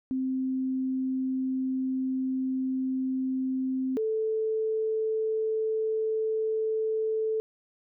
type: tone pair in turn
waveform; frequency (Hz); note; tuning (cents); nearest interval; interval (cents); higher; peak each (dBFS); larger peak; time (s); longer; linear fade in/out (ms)
sine; 261.1 / 439.1; C4 / A4; -3 / -4; major sixth; 899; second; -26 / -25; second; 0.11-3.97 / 3.97-7.4; first; 0
effects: none